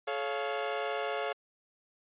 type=chord; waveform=sawtooth; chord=A augmented; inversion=none; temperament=equal with one note detuned; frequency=429.5 / 554.4 / 698.5 Hz; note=A4 / C#5 / E#5; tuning=-42 / 0 / 0 cents; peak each=-32 dBFS; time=0.07-1.33 s; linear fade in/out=10 ms; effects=resampled to 8000 Hz